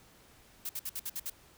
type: noise bursts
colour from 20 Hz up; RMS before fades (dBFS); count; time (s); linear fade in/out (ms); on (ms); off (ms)
blue; -37; 7; 0.65-1.299; 5; 43; 58
effects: pink hiss -60 dBFS RMS until 1.57 s